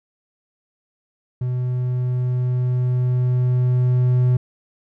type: tone with level ramp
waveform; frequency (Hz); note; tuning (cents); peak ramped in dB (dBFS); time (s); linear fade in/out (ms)
triangle; 125.2; B2; +24; -18 to -11; 1.41-4.37; 5
effects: none

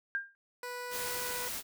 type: tone with exponential decay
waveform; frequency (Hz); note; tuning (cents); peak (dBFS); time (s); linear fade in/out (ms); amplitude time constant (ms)
sine; 1600; G6; +35; -27; 0.15-0.35; 0; 42
type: tone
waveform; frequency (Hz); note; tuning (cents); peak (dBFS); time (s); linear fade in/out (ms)
15% pulse; 491.9; B4; -7; -32; 0.63-1.48; 2
type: noise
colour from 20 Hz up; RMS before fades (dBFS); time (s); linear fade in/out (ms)
white; -38; 0.9-1.63; 50
effects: none

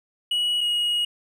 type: tone pair in turn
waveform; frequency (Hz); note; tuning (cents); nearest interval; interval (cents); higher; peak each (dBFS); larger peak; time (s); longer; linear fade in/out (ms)
triangle; 2925 / 2890; F#7 / F#7; -21 / -41; unison; 20; first; -19; neither; 0.31-0.61 / 0.61-1.05; second; 5
effects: none

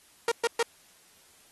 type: tone bursts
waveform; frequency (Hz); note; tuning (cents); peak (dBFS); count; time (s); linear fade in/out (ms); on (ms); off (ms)
sawtooth; 466.2; A#4; 0; -19; 3; 0.28-0.628; 2; 36; 120
effects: white hiss -59 dBFS RMS until 1.51 s + AAC 32 kbps

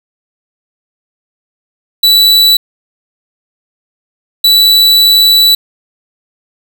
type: tone bursts at uneven times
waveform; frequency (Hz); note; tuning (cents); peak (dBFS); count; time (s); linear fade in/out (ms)
45% pulse; 3951; B7; 0; -4; 2; 2.03-2.57 / 4.44-5.55; 5
effects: none

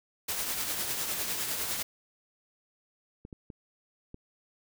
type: noise with tremolo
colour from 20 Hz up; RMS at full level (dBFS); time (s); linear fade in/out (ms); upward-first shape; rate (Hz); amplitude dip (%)
white; -31; 0.28-1.83; 10; triangle; 9.9; 45
type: clicks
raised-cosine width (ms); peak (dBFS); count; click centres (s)
3; -30; 4; 3.251 / 3.328 / 3.502 / 4.144
effects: none

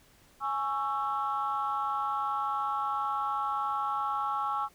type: chord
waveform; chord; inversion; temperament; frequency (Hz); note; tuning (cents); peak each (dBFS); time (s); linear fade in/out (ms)
sine; C# minor; second; just; 831.5 / 1108.7 / 1330.5; G#5 / C#6 / E6; +2 / 0 / +16; -32; 0.4-4.69; 50
effects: tanh soft clip ceiling -21 dBFS + pink hiss -61 dBFS RMS until 4.74 s

